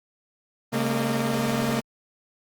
sawtooth tone cluster, 135.6 / 209.2 / 229.8 / 607 Hz, C#3 / G#3 / A#3 / D#5, -38 / +13 / -25 / -43 cents, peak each -25 / -28 / -21 / -29 dBFS, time 0.72-1.81 s, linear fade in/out 20 ms, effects Opus 24 kbps

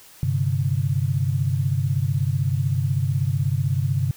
sine chord, G suspended fourth, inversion none, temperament equal, 98 / 130.81 / 146.83 Hz, G2 / C3 / D3, 0 / 0 / 0 cents, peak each -24 / -22 / -25 dBFS, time 0.23-4.11 s, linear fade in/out 0 ms, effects white hiss -48 dBFS RMS until 4.16 s

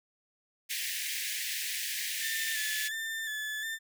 pink high-pass noise, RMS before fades -35 dBFS, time 0.69-2.89 s, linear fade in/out 20 ms, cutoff 1700 Hz, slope 96 dB/octave
35% pulse tone with vibrato, 1760 Hz, A6, in tune, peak -32 dBFS, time 2.2-3.79 s, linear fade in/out 50 ms, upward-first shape square, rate 1.4 Hz, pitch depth 31 cents each way
effects none

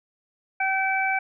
harmonic tone, 769 Hz, G5, 33 cents flat, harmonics 1 / 2 / 3, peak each -25 / -27 / -25 dBFS, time 0.6-1.19 s, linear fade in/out 5 ms, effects none

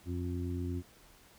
harmonic tone, 88.4 Hz, F2, 22 cents sharp, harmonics 1 / 2 / 3 / 4, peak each -35 / -44 / -39 / -43 dBFS, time 0.05-0.83 s, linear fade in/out 50 ms, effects pink hiss -60 dBFS RMS until 1.38 s

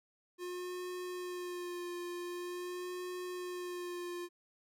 square tone with vibrato, 356.3 Hz, F4, 35 cents sharp, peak -40 dBFS, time 0.38-4.29 s, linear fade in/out 50 ms, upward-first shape sine, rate 0.45 Hz, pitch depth 25 cents each way, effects none

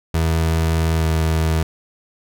30% pulse tone with pitch glide, 81.3 to 80.23 Hz, E2 to E2, -23 to -46 cents, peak -13 dBFS, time 0.14-1.63 s, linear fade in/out 5 ms, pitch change -23 cents, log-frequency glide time 0.98-1.03 s, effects none

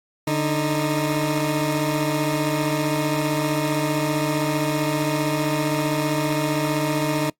20% pulse tone pair together, 147.32 / 310 Hz, D3 / D#4, +6 / -6 cents, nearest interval octave + minor second, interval 1288 cents, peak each -18 dBFS, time 0.27-7.3 s, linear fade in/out 5 ms, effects noise-tail reverb RT60 0.1 s tail -22 dB re dry + AAC 64 kbps

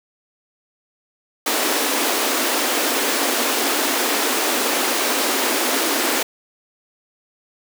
pink high-pass noise, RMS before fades -20 dBFS, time 1.46-6.23 s, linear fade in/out 5 ms, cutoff 240 Hz, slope 96 dB/octave, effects none

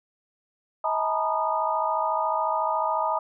sine tone cluster, 637 / 859 / 919 / 973 / 1229 Hz, D#5 / A5 / A#5 / B5 / D#6, +41 / -42 / -25 / -26 / -22 cents, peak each -29 dBFS, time 0.84-3.19 s, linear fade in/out 5 ms, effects none

